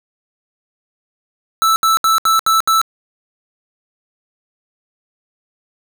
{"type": "tone bursts", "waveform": "square", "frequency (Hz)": 1318.5, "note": "E6", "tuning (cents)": 0, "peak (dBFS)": -11, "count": 6, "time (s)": [1.62, 2.815], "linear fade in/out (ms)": 0, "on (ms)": 140, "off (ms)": 71, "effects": []}